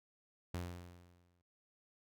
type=tone with exponential decay; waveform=sawtooth; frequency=88 Hz; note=F2; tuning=14 cents sharp; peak=-34 dBFS; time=0.54-1.42 s; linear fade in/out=5 ms; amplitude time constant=190 ms; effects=none